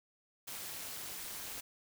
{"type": "noise with amplitude modulation", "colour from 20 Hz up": "white", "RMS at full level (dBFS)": -41, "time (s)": [0.47, 1.61], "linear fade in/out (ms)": 10, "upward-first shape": "sine", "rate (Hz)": 213, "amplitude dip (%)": 65, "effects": []}